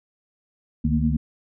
sine tone cluster, 71.3 / 151.7 / 227.1 / 236.1 Hz, C#2 / D#3 / A#3 / A#3, +49 / -44 / -45 / +22 cents, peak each -24 dBFS, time 0.84-1.17 s, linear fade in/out 10 ms, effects none

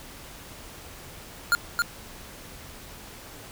square tone with echo, 1411 Hz, F6, 17 cents sharp, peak -18 dBFS, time 1.52-1.55 s, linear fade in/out 0 ms, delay 270 ms, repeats 1, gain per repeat -3 dB, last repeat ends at 1.82 s, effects pink hiss -44 dBFS RMS until 3.51 s

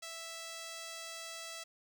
5% pulse tone, 659.3 Hz, E5, in tune, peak -32 dBFS, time 0.02-1.64 s, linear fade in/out 10 ms, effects none

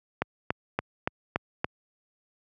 click train, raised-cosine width 0.5 ms, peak -10 dBFS, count 6, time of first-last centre 0.22-1.645 s, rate 3.51 Hz, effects high-pass 80 Hz 12 dB/octave

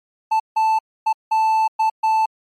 triangle tone bursts at uneven times, 880 Hz, A5, in tune, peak -12 dBFS, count 6, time 0.31-0.4 / 0.56-0.79 / 1.06-1.13 / 1.31-1.68 / 1.79-1.9 / 2.03-2.26 s, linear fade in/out 10 ms, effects MP3 64 kbps

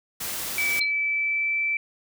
white noise, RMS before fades -31 dBFS, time 0.2-0.8 s, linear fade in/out 10 ms
sine tone with pitch glide, 2302 to 2326 Hz, D7 to D7, -35 to -17 cents, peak -22 dBFS, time 0.58-1.77 s, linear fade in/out 2 ms, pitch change +18 cents, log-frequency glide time 0.74-1.55 s
sine tone with exponential decay, 4134 Hz, C8, 22 cents flat, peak -20 dBFS, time 0.81-0.92 s, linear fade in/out 2 ms, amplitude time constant 23 ms
effects none

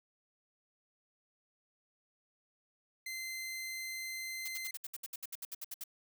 sawtooth tone, 2072 Hz, C7, 17 cents flat, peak -36 dBFS, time 3.06-4.71 s, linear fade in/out 5 ms
blue noise bursts, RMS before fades -42 dBFS, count 15, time 4.45-5.839 s, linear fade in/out 5 ms, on 31 ms, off 66 ms
effects none

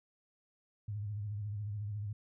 sine tone with vibrato, 103.83 Hz, G#2, in tune, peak -36 dBFS, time 0.88-2.13 s, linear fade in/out 5 ms, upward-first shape sine, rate 14 Hz, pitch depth 71 cents each way, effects none

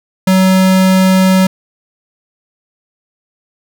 square tone, 188 Hz, F#3, 28 cents sharp, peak -7 dBFS, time 0.27-1.47 s, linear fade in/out 5 ms, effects none

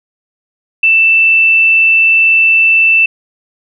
sine tone, 2659 Hz, E7, 14 cents sharp, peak -5 dBFS, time 0.83-3.06 s, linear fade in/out 5 ms, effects none

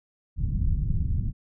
pink low-pass noise, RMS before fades -25 dBFS, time 0.36-1.33 s, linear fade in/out 50 ms, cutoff 160 Hz, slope 24 dB/octave, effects none

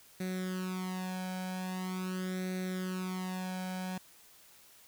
sawtooth tone with flanger, 185 Hz, F#3, in tune, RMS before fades -37 dBFS, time 0.2-3.98 s, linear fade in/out 5 ms, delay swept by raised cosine 0.49 to 1.28 ms, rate 0.43 Hz, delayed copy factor +0.8, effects white hiss -59 dBFS RMS until 4.87 s

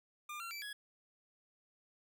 25% pulse tone with pitch steps, 1201 / 1368 / 2325 / 1673 Hz, D6 / F6 / D7 / G#6, +38 / -36 / -18 / +12 cents, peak -39 dBFS, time 0.29-0.73 s, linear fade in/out 5 ms, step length 110 ms, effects none

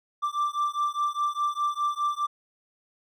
triangle beating tone pair, 1174.7 / 1179.6 Hz, D6 / D6, 0 / +7 cents, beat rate 4.9 Hz, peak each -26 dBFS, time 0.22-2.27 s, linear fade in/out 20 ms, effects none

